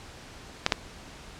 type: clicks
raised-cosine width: 0.2 ms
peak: -3 dBFS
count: 2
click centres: 0.664 / 0.722 s
effects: pink hiss -46 dBFS RMS until 1.39 s + low-pass 7000 Hz 12 dB/octave